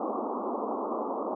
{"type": "band-pass noise", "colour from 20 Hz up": "pink", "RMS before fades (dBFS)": -32, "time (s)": [0, 1.35], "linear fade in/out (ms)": 5, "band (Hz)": [220, 1200], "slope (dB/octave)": 96, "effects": []}